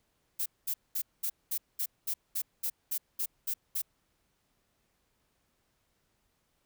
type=noise bursts; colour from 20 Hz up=violet; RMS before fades=-32 dBFS; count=13; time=0.39-3.82 s; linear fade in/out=10 ms; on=70 ms; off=210 ms; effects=pink hiss -75 dBFS RMS until 6.65 s